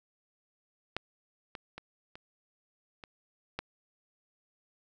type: clicks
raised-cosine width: 0.3 ms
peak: -16 / -24 / -26 / -30 / -29 / -18 dBFS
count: 6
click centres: 0.966 / 1.552 / 1.78 / 2.155 / 3.038 / 3.59 s
effects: none